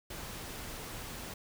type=noise; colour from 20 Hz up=pink; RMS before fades=-43 dBFS; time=0.1-1.34 s; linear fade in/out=5 ms; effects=none